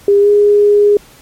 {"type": "tone with pitch glide", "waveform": "sine", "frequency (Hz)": [403.4, 412.1], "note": ["G4", "G#4"], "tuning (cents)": [50, -13], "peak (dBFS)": -5, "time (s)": [0.08, 0.97], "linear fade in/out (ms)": 2, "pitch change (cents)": 37, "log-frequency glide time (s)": [0.2, 0.29], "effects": ["pink hiss -42 dBFS RMS until 1.21 s", "MP3 64 kbps"]}